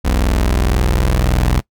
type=tone pair together; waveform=sawtooth; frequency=41.95 / 62.8 Hz; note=E1 / B1; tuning=+31 / +30 cents; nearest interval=perfect fifth; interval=699 cents; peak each=-11 dBFS; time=0.04-1.61 s; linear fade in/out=20 ms; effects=noise-tail reverb RT60 0.1 s tail -21 dB re dry